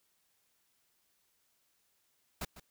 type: noise with echo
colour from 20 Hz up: pink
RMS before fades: -38 dBFS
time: 2.41-2.45 s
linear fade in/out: 5 ms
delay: 150 ms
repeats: 1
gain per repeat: -14 dB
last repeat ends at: 2.6 s
effects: white hiss -75 dBFS RMS until 2.7 s